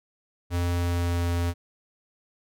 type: tone with pitch glide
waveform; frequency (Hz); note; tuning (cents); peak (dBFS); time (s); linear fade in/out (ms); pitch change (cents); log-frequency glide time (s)
square; 87.31 to 86.31; F2 to F2; 0 to -20; -24; 0.5-1.54; 50; -20; 0.69-1.27
effects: none